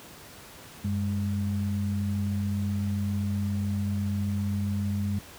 sine tone pair together, 96.13 / 203.7 Hz, G2 / G#3, -33 / -33 cents, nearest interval octave + minor second, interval 1300 cents, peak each -27 / -29 dBFS, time 0.84-5.19 s, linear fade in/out 5 ms, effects pink hiss -47 dBFS RMS until 5.38 s + high-pass 60 Hz 12 dB/octave

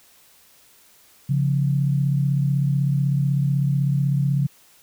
sine tone pair together, 138.59 / 174.61 Hz, C#3 / F3, 0 / 0 cents, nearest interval major third, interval 400 cents, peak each -18 / -25 dBFS, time 1.29-4.47 s, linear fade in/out 10 ms, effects white hiss -54 dBFS RMS until 4.82 s

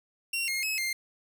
sawtooth tone with pitch steps, 2747 / 2139 / 2571 / 2106 Hz, F7 / C7 / E7 / C7, -29 / +38 / -44 / +11 cents, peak -25 dBFS, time 0.33-0.93 s, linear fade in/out 5 ms, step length 150 ms, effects none

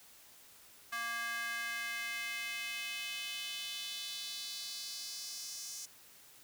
square tone with high-pass filter sweep, 233.1 Hz, A#3, in tune, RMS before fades -41 dBFS, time 0.92-5.86 s, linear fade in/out 10 ms, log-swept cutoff 1400 to 6100 Hz, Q 2.8, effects white hiss -59 dBFS RMS until 6.43 s

